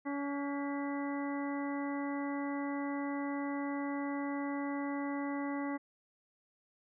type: harmonic tone with a mistuned harmonic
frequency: 282.7 Hz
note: C#4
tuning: 34 cents sharp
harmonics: 1 / 2 / 3 / 4 / 5 / 6 / 7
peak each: -35 / -44 / -44 / -46 / -54 / -53 / -46 dBFS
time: 0.05-5.78 s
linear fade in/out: 20 ms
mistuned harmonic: 6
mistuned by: -73 cents
effects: none